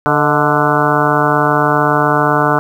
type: harmonic tone with a mistuned harmonic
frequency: 147.4 Hz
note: D3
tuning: 7 cents sharp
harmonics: 1 / 2 / 3 / 4 / 5 / 6 / 7 / 8 / 9 / 10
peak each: -19 / -19 / -19 / -19 / -19 / -19 / -19 / -19 / -19 / -19 dBFS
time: 0.06-2.59 s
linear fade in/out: 0 ms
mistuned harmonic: 4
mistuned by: +64 cents
effects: 7-bit